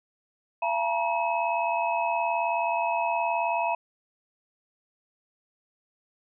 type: tone cluster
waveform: sine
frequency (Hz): 681 / 874 / 953 / 2571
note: F5 / A5 / A#5 / E7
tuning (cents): -44 / -12 / +38 / -44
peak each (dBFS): -28 / -32 / -27 / -33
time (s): 0.62-3.75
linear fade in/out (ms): 5
effects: none